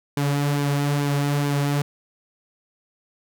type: tone with flanger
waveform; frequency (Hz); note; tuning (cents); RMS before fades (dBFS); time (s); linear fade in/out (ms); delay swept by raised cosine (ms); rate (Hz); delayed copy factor
sawtooth; 143.3; D3; -42; -22; 0.17-1.82; 2; 1.5 to 5.2; 2.3; -0.5
effects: none